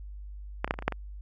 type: clicks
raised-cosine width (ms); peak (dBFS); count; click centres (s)
0.5; -11 / -20 / -9 / -24 / -20 / -23 / -8 / -18; 8; 0.645 / 0.677 / 0.709 / 0.74 / 0.789 / 0.824 / 0.88 / 0.923
effects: added 50 Hz sine -39 dBFS peak until 1.21 s + AAC 64 kbps